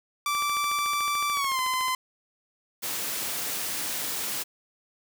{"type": "tone with pitch glide", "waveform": "sawtooth", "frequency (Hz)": [1166, 1026.9], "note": ["D6", "C6"], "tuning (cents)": [-13, -33], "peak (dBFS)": -21, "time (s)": [0.26, 1.95], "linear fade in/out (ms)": 2, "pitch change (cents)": -220, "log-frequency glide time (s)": [1.32, 1.6]}
{"type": "click train", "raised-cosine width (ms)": 0.3, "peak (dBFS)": -23, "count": 22, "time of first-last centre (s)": [0.35, 1.883], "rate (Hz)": 13.7}
{"type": "high-pass noise", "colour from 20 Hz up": "white", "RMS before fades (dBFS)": -31, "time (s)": [2.82, 4.44], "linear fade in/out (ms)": 20, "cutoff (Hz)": 120, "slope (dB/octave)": 12}
{"effects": []}